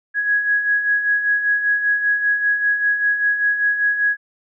sine beating tone pair, 1661.2 / 1666.3 Hz, G#6 / G#6, 0 / +5 cents, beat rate 5.1 Hz, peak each -24 / -16 dBFS, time 0.14-4.17 s, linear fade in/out 50 ms, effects none

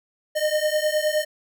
square beating tone pair, 606 / 615.7 Hz, D#5 / D#5, -46 / -18 cents, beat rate 9.7 Hz, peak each -24 dBFS, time 0.35-1.25 s, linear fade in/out 20 ms, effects none

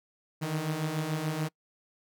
sawtooth beating tone pair, 150.9 / 157.8 Hz, D3 / D#3, +47 / +25 cents, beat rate 6.9 Hz, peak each -31 / -27 dBFS, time 0.41-1.49 s, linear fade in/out 20 ms, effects noise-tail reverb RT60 0.1 s tail -25 dB re dry

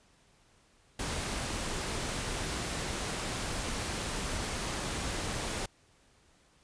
pink noise, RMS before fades -35 dBFS, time 0.99-5.66 s, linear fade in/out 5 ms, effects pink hiss -65 dBFS RMS until 6.63 s + resampled to 22050 Hz

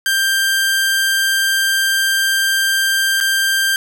sawtooth tone with dropouts, 1581 Hz, G6, 14 cents sharp, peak -10 dBFS, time 0.06-3.76 s, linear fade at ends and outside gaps 1 ms, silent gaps 3.203-3.209 s, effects none

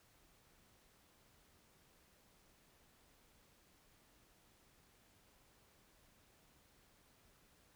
silence, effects pink hiss -70 dBFS RMS until 7.75 s

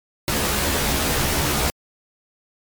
pink noise with comb filter, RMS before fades -21 dBFS, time 0.28-1.7 s, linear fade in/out 0 ms, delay 14 ms, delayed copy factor +0.85, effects MP3 96 kbps

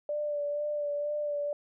sine tone with vibrato, 587.3 Hz, D5, in tune, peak -29 dBFS, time 0.09-1.53 s, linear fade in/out 2 ms, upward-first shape sine, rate 2.1 Hz, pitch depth 24 cents each way, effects none

